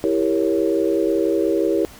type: chord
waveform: sine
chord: E diminished seventh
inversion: none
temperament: equal with one note detuned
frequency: 329.6 / 395.4 / 466.2 / 554.4 Hz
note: E4 / G4 / Bb4 / Db5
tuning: 0 / +15 / 0 / 0 cents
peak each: -20 / -21 / -23 / -24 dBFS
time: 0.04-1.85 s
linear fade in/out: 0 ms
effects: pink hiss -43 dBFS RMS until 1.99 s